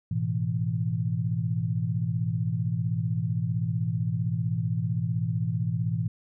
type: chord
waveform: sine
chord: A suspended second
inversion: none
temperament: equal with one note detuned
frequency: 107.86 / 123.47 / 164.81 Hz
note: A2 / B2 / E3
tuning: -34 / 0 / 0 cents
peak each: -29 dBFS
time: 0.11-6.08 s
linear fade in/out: 5 ms
effects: none